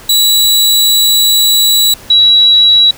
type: tone pair in turn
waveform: sawtooth / sine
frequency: 3921 / 3898 Hz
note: B7 / B7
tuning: -13 / -23 cents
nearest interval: unison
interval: 10 cents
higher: first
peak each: -3 dBFS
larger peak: neither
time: 0.09-1.94 / 2.1-2.91 s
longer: first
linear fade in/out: 5 ms
effects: pink hiss -34 dBFS RMS until 2.97 s